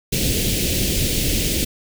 pink band-stop noise, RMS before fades -20 dBFS, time 0.12-1.65 s, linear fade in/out 10 ms, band 470 to 2500 Hz, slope 24 dB/octave, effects none

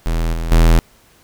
square tone with level steps, 41.2 Hz, E1, in tune, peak -16 / -20 / -8 dBFS, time 0.06-0.79 s, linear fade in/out 0 ms, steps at 0.33 / 0.51 s, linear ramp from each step 10 ms, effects pink hiss -51 dBFS RMS until 1.23 s

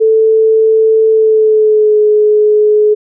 sine tone with pitch glide, 441.3 to 423.3 Hz, A4 to G#4, +5 to +33 cents, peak -5 dBFS, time 0-2.95 s, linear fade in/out 20 ms, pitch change -72 cents, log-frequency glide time 1.1-2 s, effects none

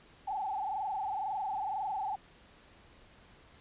sine tone with frequency modulation, 813 Hz, G#5, 37 cents flat, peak -32 dBFS, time 0.27-2.16 s, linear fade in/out 10 ms, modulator 22 Hz, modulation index 2.8, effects pink hiss -59 dBFS RMS until 3.6 s + resampled to 8000 Hz

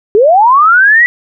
sine linear sweep, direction up, 392 to 1975.5 Hz, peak -3 dBFS, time 0.15-1.06 s, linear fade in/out 0 ms, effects none

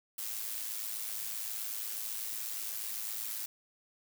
blue noise with amplitude modulation, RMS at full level -36 dBFS, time 0.18-3.46 s, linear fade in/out 5 ms, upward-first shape sine, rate 108 Hz, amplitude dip 55%, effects none

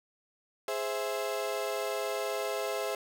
35% pulse chord, Ab augmented, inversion none, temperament equal, 415.3 / 523.3 / 659.3 Hz, Ab4 / C5 / E5, 0 / 0 / 0 cents, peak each -34 dBFS, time 0.68-2.95 s, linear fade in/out 2 ms, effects none

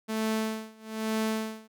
sawtooth tone with tremolo, 219.6 Hz, A3, 3 cents flat, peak -22 dBFS, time 0.08-1.68 s, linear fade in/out 20 ms, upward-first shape sine, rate 1.1 Hz, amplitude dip 95%, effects none

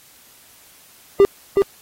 triangle tone with echo, 397.3 Hz, G4, 23 cents sharp, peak -5 dBFS, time 1.2-1.25 s, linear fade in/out 0 ms, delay 370 ms, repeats 1, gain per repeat -4 dB, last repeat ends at 1.62 s, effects white hiss -49 dBFS RMS until 1.81 s + AAC 48 kbps

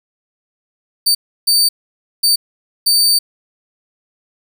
sawtooth tone bursts at uneven times, 4596 Hz, D8, 38 cents flat, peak -7 dBFS, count 4, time 1.06-1.15 / 1.47-1.69 / 2.23-2.36 / 2.86-3.19 s, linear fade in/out 10 ms, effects none

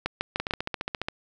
two click trains, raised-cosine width 0.3 ms, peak -13 / -10 dBFS, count 11 / 4, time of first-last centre 0.4-1.085 / 0.06-0.509 s, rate 14.6 / 6.68 Hz, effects none

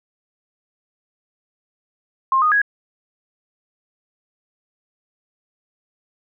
sine tone with pitch steps, 1062 / 1236 / 1661 Hz, C6 / D#6 / G#6, +25 / -12 / 0 cents, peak -13 dBFS, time 2.32-2.617 s, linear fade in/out 2 ms, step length 99 ms, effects none

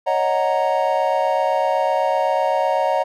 triangle chord, D# minor seventh, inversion third, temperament equal, 554.4 / 622.3 / 740 / 932.3 Hz, C#5 / D#5 / F#5 / A#5, 0 / 0 / 0 / 0 cents, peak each -20 dBFS, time 0.06-3.04 s, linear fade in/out 20 ms, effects none

